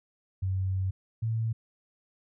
sine tone pair in turn, 94.6 / 112.71 Hz, F#2 / A2, +39 / +42 cents, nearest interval minor third, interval 303 cents, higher second, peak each -26 / -26 dBFS, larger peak neither, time 0.42-0.91 / 1.22-1.53 s, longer first, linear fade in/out 10 ms, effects none

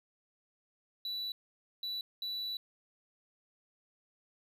triangle tone bursts at uneven times, 3951 Hz, B7, in tune, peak -34 dBFS, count 3, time 1.05-1.32 / 1.83-2.01 / 2.22-2.57 s, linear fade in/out 2 ms, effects none

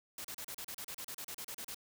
white noise bursts, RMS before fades -44 dBFS, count 16, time 0.18-1.745 s, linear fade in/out 2 ms, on 65 ms, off 35 ms, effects none

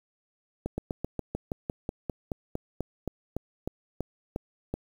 slowing click train, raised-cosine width 2 ms, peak -17 dBFS, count 19, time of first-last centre 0.66-4.74 s, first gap 120 ms, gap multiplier 1.07, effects 8-bit

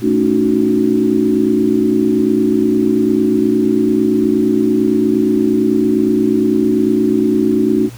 sine chord, D# half-diminished seventh, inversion second, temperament equal with one note detuned, 220 / 282.4 / 311.1 / 370 Hz, A3 / C#4 / D#4 / F#4, 0 / +32 / 0 / 0 cents, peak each -16 dBFS, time 0.01-7.9 s, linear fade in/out 50 ms, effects added 119 Hz sine -31 dBFS peak until 7.97 s + pink hiss -39 dBFS RMS until 7.97 s

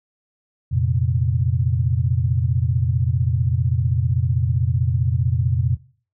sine chord, F suspended fourth, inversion none, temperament equal with one note detuned, 87.31 / 116.54 / 132.1 Hz, F2 / Bb2 / C3, 0 / 0 / +17 cents, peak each -21 dBFS, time 0.71-5.77 s, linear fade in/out 20 ms, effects noise-tail reverb RT60 0.4 s tail -17 dB re dry

